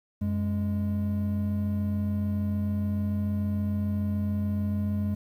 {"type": "tone pair together", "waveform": "triangle", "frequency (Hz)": [92.5, 206.9], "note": ["F#2", "G#3"], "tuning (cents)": [0, -6], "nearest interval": "octave + major second", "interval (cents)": 1394, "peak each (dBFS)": -26, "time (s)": [0.21, 5.15], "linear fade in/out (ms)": 10, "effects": ["10-bit"]}